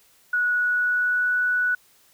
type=tone with pitch glide; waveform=sine; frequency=1464 to 1478.4 Hz; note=F#6 to F#6; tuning=-19 to -2 cents; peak=-19 dBFS; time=0.33-1.75 s; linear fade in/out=5 ms; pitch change=+17 cents; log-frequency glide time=0.52-1.37 s; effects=white hiss -58 dBFS RMS until 2.13 s